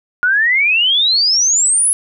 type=exponential sweep; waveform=sine; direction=up; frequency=1421 to 10810 Hz; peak=-10 dBFS; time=0.23-1.93 s; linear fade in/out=0 ms; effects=none